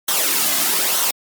white noise with flanger, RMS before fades -18 dBFS, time 0.08-1.11 s, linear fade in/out 5 ms, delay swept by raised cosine 0.41 to 2.21 ms, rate 1.1 Hz, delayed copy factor -0.55, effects high-pass 200 Hz 12 dB/octave + MP3 96 kbps

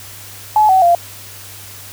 sine tone with pitch steps, 854 / 756 / 692 Hz, G#5 / F#5 / F5, +48 / +37 / -16 cents, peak -7 dBFS, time 0.56-0.95 s, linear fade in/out 2 ms, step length 130 ms, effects added 99 Hz sine -40 dBFS peak until 1.92 s + white hiss -35 dBFS RMS until 1.92 s

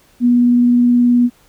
sine tone with vibrato, 242.8 Hz, B3, 29 cents flat, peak -8 dBFS, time 0.2-1.3 s, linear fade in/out 50 ms, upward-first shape sine, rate 19 Hz, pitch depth 9 cents each way, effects pink hiss -52 dBFS RMS until 1.48 s

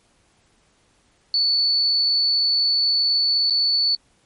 sine tone with dropouts, 4462 Hz, C#8, 11 cents sharp, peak -16 dBFS, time 1.34-3.95 s, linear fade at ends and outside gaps 1 ms, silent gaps 3.499-3.506 s, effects pink hiss -61 dBFS RMS until 4.25 s + MP3 48 kbps

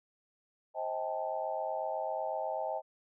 sine chord, A half-diminished seventh, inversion first, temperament just, 528 / 633.6 / 792 / 880 Hz, C5 / Eb5 / G5 / A5, +16 / +31 / +18 / 0 cents, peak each -40 / -36 / -38 / -40 dBFS, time 0.74-2.82 s, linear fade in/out 50 ms, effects none

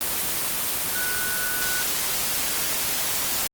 sine tone in noise, 1480 Hz, F#6, in tune, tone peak -28 dBFS, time 0.95-1.82 s, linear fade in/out 0 ms, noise white, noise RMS -25 dBFS, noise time 0.01-3.47 s, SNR -6 dB, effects Opus 24 kbps

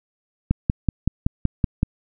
click train, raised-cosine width 5 ms, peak -5 dBFS, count 8, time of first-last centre 0.51-1.831 s, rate 5.3 Hz, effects none

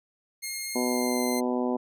10% pulse tone with pitch glide, 2136 to 2079 Hz, C7 to C7, +35 to -12 cents, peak -23 dBFS, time 0.42-1.41 s, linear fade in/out 20 ms, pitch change -47 cents, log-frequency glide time 0.71-1.24 s
harmonic tone, 124.2 Hz, B2, 10 cents sharp, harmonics 2 / 3 / 4 / 5 / 6 / 7 / 8, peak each -27 / -31 / -33 / -35 / -37 / -38 / -39 dBFS, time 0.75-1.77 s, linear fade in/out 10 ms
effects none

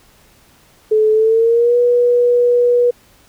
sine tone with pitch glide, 432.3 to 485.2 Hz, A4 to B4, -31 to -31 cents, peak -9 dBFS, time 0.91-2.91 s, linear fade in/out 10 ms, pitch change +200 cents, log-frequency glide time 1.12-1.77 s, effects pink hiss -50 dBFS RMS until 3.28 s

